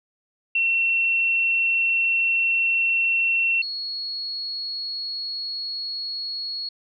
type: tone pair in turn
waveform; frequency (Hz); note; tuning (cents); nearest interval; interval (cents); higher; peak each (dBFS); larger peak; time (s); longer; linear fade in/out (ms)
sine; 2713 / 4335; E7 / C#8; +49 / -39; minor sixth; 812; second; -18 / -27; first; 0.55-3.62 / 3.62-6.69; neither; 5
effects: none